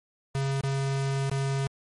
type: tone with dropouts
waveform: square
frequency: 136.7 Hz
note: C#3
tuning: 24 cents flat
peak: -26 dBFS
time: 0.35-1.67 s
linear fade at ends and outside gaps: 0 ms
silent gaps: 0.609-0.636 / 1.297-1.315 s
effects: MP3 48 kbps